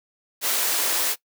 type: high-pass noise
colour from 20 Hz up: white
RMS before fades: -23 dBFS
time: 0.41-1.16 s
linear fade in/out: 50 ms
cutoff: 300 Hz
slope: 24 dB/octave
effects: noise-tail reverb RT60 0.1 s tail -20 dB re dry